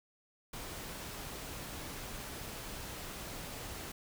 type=noise; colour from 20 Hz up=pink; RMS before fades=-44 dBFS; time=0.53-3.92 s; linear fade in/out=5 ms; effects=none